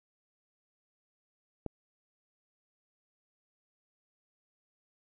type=click; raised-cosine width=2 ms; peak=-22 dBFS; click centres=1.663 s; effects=none

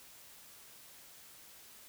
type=silence; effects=white hiss -56 dBFS RMS until 1.88 s

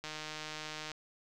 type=click train; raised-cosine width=0.2 ms; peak=-24 dBFS; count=136; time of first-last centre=0.04-0.917 s; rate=154 Hz; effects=none

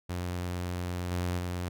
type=tone with level steps; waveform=sawtooth; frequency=89 Hz; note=F2; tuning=33 cents sharp; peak=-28 / -25 / -28 dBFS; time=0.09-1.69 s; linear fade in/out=10 ms; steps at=1.11 / 1.38 s; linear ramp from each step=10 ms; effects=none

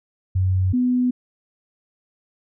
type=tone pair in turn; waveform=sine; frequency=93.3 / 249.1 Hz; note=F#2 / B3; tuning=+15 / +15 cents; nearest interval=octave + perfect fourth; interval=1700 cents; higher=second; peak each=-16 dBFS; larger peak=neither; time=0.35-0.73 / 0.73-1.11 s; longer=neither; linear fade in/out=10 ms; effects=none

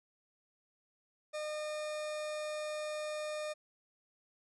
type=tone; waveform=40% pulse; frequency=608 Hz; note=D#5; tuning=40 cents flat; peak=-36 dBFS; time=1.33-3.54 s; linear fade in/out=20 ms; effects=resampled to 24000 Hz

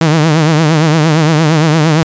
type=tone with vibrato; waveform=sawtooth; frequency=157 Hz; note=D#3; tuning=16 cents sharp; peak=-3 dBFS; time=0.01-2.03 s; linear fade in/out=2 ms; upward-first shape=triangle; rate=8.7 Hz; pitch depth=120 cents each way; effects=resampled to 16000 Hz

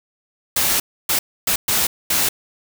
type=noise bursts at uneven times; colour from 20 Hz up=white; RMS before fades=-18 dBFS; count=5; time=0.56-0.8 / 1.09-1.19 / 1.47-1.56 / 1.68-1.87 / 2.1-2.29 s; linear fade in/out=5 ms; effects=none

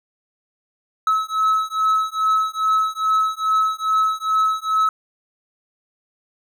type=beating tone pair; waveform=triangle; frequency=1292 / 1294.4 Hz; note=E6 / E6; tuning=-35 / -32 cents; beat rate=2.4 Hz; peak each=-18 dBFS; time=1.07-4.89 s; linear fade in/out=2 ms; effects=none

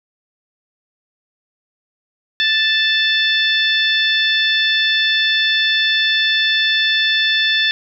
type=harmonic tone; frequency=880 Hz; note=A5; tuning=in tune; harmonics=2 / 3 / 4 / 5 / 6; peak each=-17 / -23 / -16 / -27 / -28 dBFS; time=2.4-7.71 s; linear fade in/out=0 ms; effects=none

